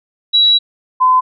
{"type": "tone pair in turn", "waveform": "sine", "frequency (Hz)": [3898, 1020], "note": ["B7", "C6"], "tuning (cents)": [-23, -44], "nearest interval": "octave + major seventh", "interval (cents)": 2321, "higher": "first", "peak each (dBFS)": -7, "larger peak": "neither", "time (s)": [[0.33, 0.59], [1, 1.21]], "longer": "first", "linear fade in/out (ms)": 20, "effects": []}